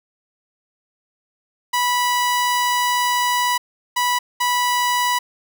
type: tone bursts at uneven times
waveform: sawtooth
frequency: 982 Hz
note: B5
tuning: 10 cents flat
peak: -13 dBFS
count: 3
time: 1.73-3.58 / 3.96-4.19 / 4.4-5.19 s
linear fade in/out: 10 ms
effects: none